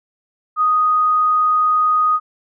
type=tone; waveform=sine; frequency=1244.5 Hz; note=D#6; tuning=in tune; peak=-12 dBFS; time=0.56-2.2 s; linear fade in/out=50 ms; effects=none